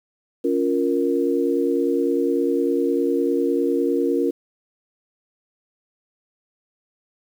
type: chord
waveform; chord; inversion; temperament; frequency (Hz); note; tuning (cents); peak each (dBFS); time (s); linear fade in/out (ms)
sine; Bb minor; first; just; 279.7 / 349.6 / 466.2; Db4 / F4 / Bb4; +16 / +2 / 0; -22; 0.44-4.31; 10
effects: 8-bit